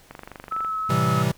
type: click train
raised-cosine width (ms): 0.5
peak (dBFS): -22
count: 14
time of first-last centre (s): 0.11-0.647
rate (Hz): 24.2
type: tone with vibrato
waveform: sine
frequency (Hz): 1300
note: E6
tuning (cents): -24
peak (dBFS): -24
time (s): 0.51-1.23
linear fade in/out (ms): 10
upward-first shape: sine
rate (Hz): 2.6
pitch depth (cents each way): 15
type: chord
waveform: square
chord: A minor seventh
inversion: none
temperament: equal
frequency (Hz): 110 / 130.81 / 164.81 / 196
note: A2 / C3 / E3 / G3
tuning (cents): 0 / 0 / 0 / 0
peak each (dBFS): -28 / -24 / -26 / -28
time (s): 0.89-1.32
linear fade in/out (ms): 10
effects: pink hiss -53 dBFS RMS until 1.37 s